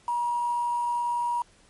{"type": "tone with quantisation", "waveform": "sine", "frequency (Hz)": 957, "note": "A#5", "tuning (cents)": 45, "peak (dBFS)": -24, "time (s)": [0.08, 1.42], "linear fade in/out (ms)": 2, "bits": 7, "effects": ["pink hiss -59 dBFS RMS until 1.69 s", "MP3 48 kbps"]}